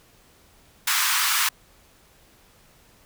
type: high-pass noise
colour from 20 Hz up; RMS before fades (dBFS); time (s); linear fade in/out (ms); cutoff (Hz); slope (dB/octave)
pink; -22; 0.87-1.49; 5; 1000; 48
effects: pink hiss -56 dBFS RMS until 3.05 s